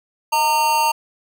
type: tone with amplitude modulation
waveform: square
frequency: 918 Hz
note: A#5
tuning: 27 cents flat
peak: -13 dBFS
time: 0.32-0.92 s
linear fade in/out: 10 ms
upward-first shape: sine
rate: 285 Hz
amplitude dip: 55%
effects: none